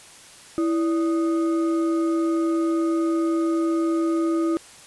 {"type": "tone with frequency modulation", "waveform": "sine", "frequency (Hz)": 330, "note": "E4", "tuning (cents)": 2, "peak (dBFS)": -19, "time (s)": [0.58, 4.57], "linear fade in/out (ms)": 0, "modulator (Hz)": 911, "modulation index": 0.41, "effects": ["white hiss -46 dBFS RMS until 4.86 s", "resampled to 24000 Hz"]}